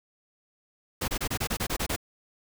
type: noise bursts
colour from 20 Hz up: pink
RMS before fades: -29 dBFS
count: 10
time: 1.01-1.963 s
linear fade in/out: 10 ms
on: 71 ms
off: 27 ms
effects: none